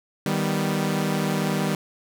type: chord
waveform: sawtooth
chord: Eb augmented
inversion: none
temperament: equal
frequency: 155.56 / 196 / 246.9 Hz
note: Eb3 / G3 / B3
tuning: 0 / 0 / 0 cents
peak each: -22 / -21 / -26 dBFS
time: 0.26-1.75 s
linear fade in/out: 2 ms
effects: none